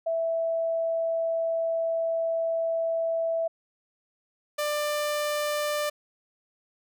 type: tone pair in turn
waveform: sine / sawtooth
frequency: 659 / 593.8 Hz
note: E5 / D5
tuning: -1 / +19 cents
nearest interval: major second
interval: 180 cents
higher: first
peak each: -24 / -22 dBFS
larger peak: second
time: 0.06-3.48 / 4.58-5.9 s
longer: first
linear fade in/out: 10 ms
effects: none